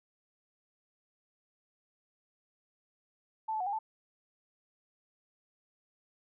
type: tone with pitch steps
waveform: sine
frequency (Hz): 880 / 868 / 735 / 808 / 877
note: A5 / A5 / F#5 / G#5 / A5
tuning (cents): 0 / -24 / -12 / -48 / -6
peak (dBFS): -31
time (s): 3.48-3.79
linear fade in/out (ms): 10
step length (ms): 62
effects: none